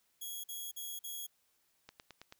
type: tone bursts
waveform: 5% pulse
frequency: 3322 Hz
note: G#7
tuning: in tune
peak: -32 dBFS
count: 4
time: 0.21-1.268 s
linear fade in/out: 10 ms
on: 230 ms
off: 46 ms
type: click train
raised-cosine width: 0.2 ms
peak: -32 dBFS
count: 5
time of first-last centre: 1.89-2.324 s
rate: 9.21 Hz
effects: white hiss -75 dBFS RMS until 2.39 s